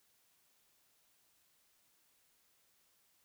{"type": "silence", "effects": ["white hiss -73 dBFS RMS until 3.24 s"]}